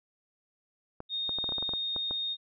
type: clicks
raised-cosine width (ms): 1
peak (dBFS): -25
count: 12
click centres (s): 1.004 / 1.293 / 1.386 / 1.442 / 1.491 / 1.522 / 1.583 / 1.626 / 1.692 / 1.736 / 1.963 / 2.11
type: tone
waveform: sine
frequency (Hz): 3695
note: A#7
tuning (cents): -16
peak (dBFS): -30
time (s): 1.09-2.37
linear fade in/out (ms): 50
effects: none